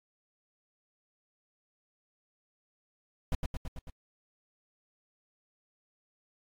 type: noise with echo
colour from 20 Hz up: brown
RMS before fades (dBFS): -28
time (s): 3.32-3.35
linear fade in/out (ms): 2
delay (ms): 110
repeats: 5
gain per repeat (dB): -3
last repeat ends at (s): 3.9
effects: AAC 48 kbps